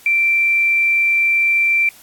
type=tone; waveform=sine; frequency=2349 Hz; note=D7; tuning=in tune; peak=-12 dBFS; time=0.06-1.89 s; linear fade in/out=2 ms; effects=white hiss -45 dBFS RMS until 2.02 s + AAC 64 kbps